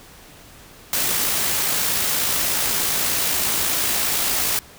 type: noise with amplitude modulation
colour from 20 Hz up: white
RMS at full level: -20 dBFS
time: 0.93-4.59 s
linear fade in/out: 0 ms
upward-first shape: sine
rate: 56.8 Hz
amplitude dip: 25%
effects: pink hiss -45 dBFS RMS until 4.78 s